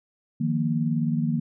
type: chord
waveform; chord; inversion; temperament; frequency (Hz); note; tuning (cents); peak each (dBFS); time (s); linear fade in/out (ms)
sine; Eb suspended second; none; equal; 155.56 / 174.61 / 233.1; Eb3 / F3 / Bb3; 0 / 0 / 0; -25 / -29 / -25; 0.4-1.4; 10
effects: none